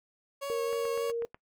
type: tone with vibrato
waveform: 30% pulse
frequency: 554.4 Hz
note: C#5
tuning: in tune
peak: -31 dBFS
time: 0.41-1.12 s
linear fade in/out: 20 ms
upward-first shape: triangle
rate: 3.5 Hz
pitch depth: 22 cents each way
type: tone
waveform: sine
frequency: 466.2 Hz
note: A#4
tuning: in tune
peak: -29 dBFS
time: 0.5-1.25 s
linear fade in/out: 0 ms
type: click train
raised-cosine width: 0.5 ms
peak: -30 dBFS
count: 6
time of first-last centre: 0.73-1.345 s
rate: 8.13 Hz
effects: noise-tail reverb RT60 0.1 s tail -21 dB re dry